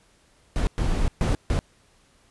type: noise bursts at uneven times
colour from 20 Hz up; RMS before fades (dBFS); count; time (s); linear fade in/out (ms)
brown; -22; 4; 0.56-0.67 / 0.78-1.08 / 1.21-1.35 / 1.5-1.59; 0
effects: pink hiss -60 dBFS RMS until 2.3 s + resampled to 24000 Hz